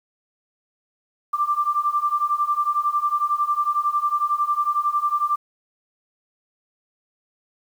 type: beating tone pair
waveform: sine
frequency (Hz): 1174.7 / 1185.7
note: D6 / D6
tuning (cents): 0 / +16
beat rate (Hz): 11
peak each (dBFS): -23 / -21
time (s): 1.33-5.36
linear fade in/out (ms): 10
effects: 8-bit